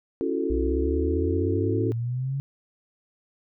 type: chord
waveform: sine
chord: F# minor seventh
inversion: second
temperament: equal with one note detuned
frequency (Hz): 277.2 / 334.4 / 370 / 440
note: C#4 / E4 / F#4 / A4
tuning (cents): 0 / +25 / 0 / 0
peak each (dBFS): -29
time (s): 0.21-1.92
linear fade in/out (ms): 0
type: exponential sweep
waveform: sine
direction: up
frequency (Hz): 60.2 to 140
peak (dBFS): -25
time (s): 0.5-2.4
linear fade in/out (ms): 0
effects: none